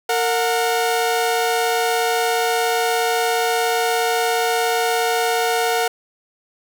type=tone pair together; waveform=sawtooth; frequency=459 / 727 Hz; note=A#4 / F#5; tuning=-27 / -31 cents; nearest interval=minor sixth; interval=796 cents; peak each=-16 dBFS; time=0.09-5.88 s; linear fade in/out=5 ms; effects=none